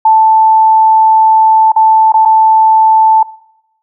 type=tone with dropouts; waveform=sine; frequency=880 Hz; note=A5; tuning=in tune; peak=-3 dBFS; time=0.05-3.23 s; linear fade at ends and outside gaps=5 ms; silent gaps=1.72-1.761 / 2.122-2.14 / 2.252-2.256 s; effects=noise-tail reverb RT60 0.8 s tail -21 dB re dry